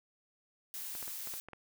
blue noise, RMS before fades -42 dBFS, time 0.74-1.4 s, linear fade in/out 0 ms
clicks, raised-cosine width 0.5 ms, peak -32 dBFS, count 7, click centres 0.952 / 1.027 / 1.079 / 1.273 / 1.339 / 1.486 / 1.533 s
effects none

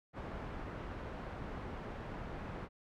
pink low-pass noise, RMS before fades -44 dBFS, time 0.13-2.69 s, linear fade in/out 50 ms, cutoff 1500 Hz, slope 12 dB/octave, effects none

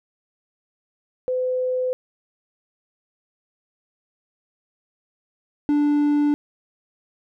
sine / triangle tone pair in turn, 508 / 293 Hz, B4 / D4, +49 / -4 cents, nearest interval minor seventh, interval 953 cents, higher first, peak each -20 / -14 dBFS, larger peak second, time 1.28-1.93 / 5.69-6.34 s, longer neither, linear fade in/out 0 ms, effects none

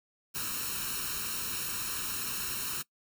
white noise with comb filter, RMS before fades -35 dBFS, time 0.34-2.83 s, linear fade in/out 20 ms, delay 0.73 ms, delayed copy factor +0.8, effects noise-tail reverb RT60 0.1 s tail -22 dB re dry

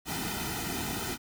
pink noise with comb filter, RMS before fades -34 dBFS, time 0.05-1.18 s, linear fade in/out 50 ms, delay 1.8 ms, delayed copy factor -0.85, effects none

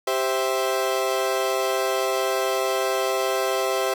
30% pulse chord, C major, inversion second, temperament equal, 392 / 523.3 / 659.3 Hz, G4 / C5 / E5, 0 / 0 / 0 cents, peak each -23 / -23 / -24 dBFS, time 0.07-3.94 s, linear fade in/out 5 ms, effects none

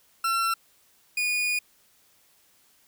40% pulse tone pair in turn, 1351 / 2455 Hz, E6 / D#7, +42 / -24 cents, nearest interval minor seventh, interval 1034 cents, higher second, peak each -22 / -23 dBFS, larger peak first, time 0.24-0.54 / 1.17-1.59 s, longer second, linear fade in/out 5 ms, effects white hiss -62 dBFS RMS until 2.87 s

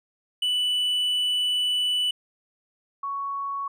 triangle / sine tone pair in turn, 2973 / 1113.6 Hz, F#7 / C#6, +8 / +8 cents, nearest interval octave + perfect fourth, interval 1700 cents, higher first, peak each -20 / -27 dBFS, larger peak first, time 0.42-2.11 / 3.03-3.68 s, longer first, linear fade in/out 5 ms, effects none

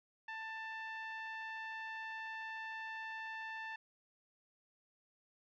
10% pulse tone with low-pass filter, 887 Hz, A5, 14 cents sharp, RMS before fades -45 dBFS, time 0.28-3.76 s, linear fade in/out 5 ms, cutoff 1900 Hz, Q 1.7, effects none

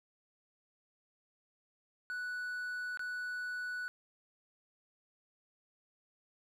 triangle tone with dropouts, 1480 Hz, F#6, in tune, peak -35 dBFS, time 2.1-3.88 s, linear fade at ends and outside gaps 0 ms, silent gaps 2.973-2.994 s, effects none

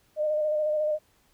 sine tone with vibrato, 609 Hz, D#5, 37 cents flat, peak -23 dBFS, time 0.16-0.99 s, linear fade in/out 50 ms, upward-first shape square, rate 14 Hz, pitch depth 21 cents each way, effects pink hiss -65 dBFS RMS until 1.33 s

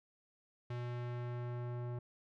square tone with low-pass filter sweep, 121.5 Hz, B2, 28 cents flat, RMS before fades -41 dBFS, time 0.7-1.99 s, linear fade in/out 5 ms, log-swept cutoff 3300 to 1000 Hz, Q 0.73, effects none

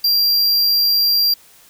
square tone, 4749 Hz, D8, 18 cents sharp, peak -13 dBFS, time 0.04-1.34 s, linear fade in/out 5 ms, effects white hiss -48 dBFS RMS until 1.69 s

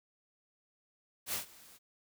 white noise with ADSR envelope, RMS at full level -34 dBFS, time 1.26-1.79 s, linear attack 72 ms, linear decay 120 ms, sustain -23 dB, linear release 32 ms, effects none

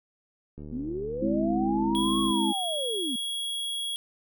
click train, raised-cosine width 3 ms, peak -29 dBFS, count 130, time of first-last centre 0.58-2.309 s, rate 74.6 Hz
sine linear two-way sweep, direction up then down, 225 to 1108.7 to 225 Hz, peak -30 dBFS, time 0.72-3.16 s, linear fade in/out 5 ms, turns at 2.21 s
sine chord, Ab augmented, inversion none, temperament equal, 207.7 / 261.6 / 329.6 Hz, Ab3 / C4 / E4, 0 / 0 / 0 cents, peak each -28 / -30 / -27 dBFS, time 1.21-2.53 s, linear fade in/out 20 ms
square tone, 3322 Hz, G#7, in tune, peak -30 dBFS, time 1.95-3.96 s, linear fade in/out 0 ms
effects none

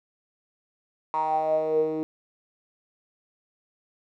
10% pulse tone with band-pass filter sweep, 157 Hz, D#3, 16 cents sharp, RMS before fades -25 dBFS, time 1.14-2.03 s, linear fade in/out 0 ms, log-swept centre 1000 to 350 Hz, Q 9.7, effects none

